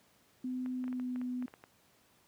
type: tone with pitch glide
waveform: sine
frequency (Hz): 253.9 to 249.7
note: B3 to B3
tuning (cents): +48 to +19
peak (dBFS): -34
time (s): 0.44-1.46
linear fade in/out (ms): 5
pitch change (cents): -29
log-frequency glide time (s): 0.73-1.2
type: clicks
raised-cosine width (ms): 0.5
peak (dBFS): -35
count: 11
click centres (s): 0.661 / 0.841 / 0.88 / 0.928 / 0.998 / 1.16 / 1.215 / 1.425 / 1.481 / 1.539 / 1.639
effects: pink hiss -67 dBFS RMS until 2.27 s + high-pass 100 Hz 12 dB/octave